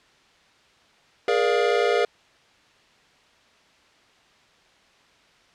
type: chord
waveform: square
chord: Bb dominant seventh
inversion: third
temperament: equal with one note detuned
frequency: 415.3 / 474.3 / 587.3 / 698.5 Hz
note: Ab4 / Bb4 / D5 / F5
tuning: 0 / +30 / 0 / 0 cents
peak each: -24 / -23 / -28 / -27 dBFS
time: 1.28-2.05 s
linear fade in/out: 2 ms
effects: white hiss -57 dBFS RMS until 5.54 s + low-pass 4000 Hz 12 dB/octave